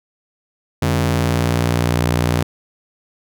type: ring-modulated tone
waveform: sawtooth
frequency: 120 Hz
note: B2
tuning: 49 cents flat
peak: -8 dBFS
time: 0.82-2.43 s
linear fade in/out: 5 ms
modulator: 30.1 Hz
effects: none